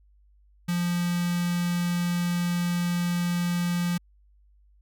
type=tone with notch filter; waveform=square; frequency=174.61 Hz; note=F3; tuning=in tune; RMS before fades=-26 dBFS; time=0.68-3.98 s; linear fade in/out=10 ms; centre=590 Hz; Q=0.68; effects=added 50 Hz sine -56 dBFS peak until 4.81 s